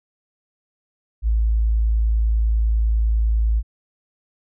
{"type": "tone", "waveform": "sine", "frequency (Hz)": 55, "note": "A1", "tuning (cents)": 0, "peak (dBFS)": -15, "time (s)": [1.22, 3.63], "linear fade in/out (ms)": 50, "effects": []}